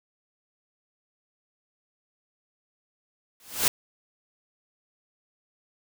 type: noise with exponential growth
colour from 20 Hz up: white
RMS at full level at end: -18 dBFS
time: 3.4-3.68 s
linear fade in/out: 1 ms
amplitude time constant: 59 ms
effects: none